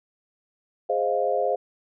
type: chord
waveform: sine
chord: F minor seventh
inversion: first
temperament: equal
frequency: 415.3 / 523.3 / 622.3 / 698.5 Hz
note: Ab4 / C5 / Eb5 / F5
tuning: 0 / 0 / 0 / 0 cents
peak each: -28 / -25 / -28 / -26 dBFS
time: 0.89-1.56 s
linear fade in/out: 10 ms
effects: none